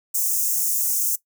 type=high-pass noise; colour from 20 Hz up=white; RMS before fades=-22 dBFS; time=0.14-1.16 s; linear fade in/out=10 ms; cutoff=6000 Hz; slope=48 dB/octave; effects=noise-tail reverb RT60 0.1 s tail -18 dB re dry